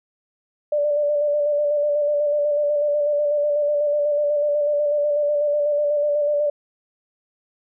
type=tone with vibrato; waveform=sine; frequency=587.3 Hz; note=D5; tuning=in tune; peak=-17 dBFS; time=0.72-6.5 s; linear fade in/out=5 ms; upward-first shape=square; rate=8.1 Hz; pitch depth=23 cents each way; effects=none